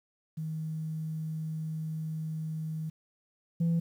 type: tone pair in turn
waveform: sine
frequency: 157.8 / 167.36 Hz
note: D#3 / E3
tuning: +25 / +27 cents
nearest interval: minor second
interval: 102 cents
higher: second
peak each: -32 / -22 dBFS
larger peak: second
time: 0.37-2.9 / 3.6-3.8 s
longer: first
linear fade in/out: 10 ms
effects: tanh soft clip ceiling -23 dBFS + 10-bit